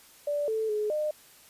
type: tone with pitch steps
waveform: sine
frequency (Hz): 583 / 440.2 / 422.9 / 607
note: D5 / A4 / G#4 / D#5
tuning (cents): -13 / +1 / +31 / -43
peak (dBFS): -26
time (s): 0.27-1.11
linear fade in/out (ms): 5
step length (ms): 210
effects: white hiss -55 dBFS RMS until 1.49 s + resampled to 32000 Hz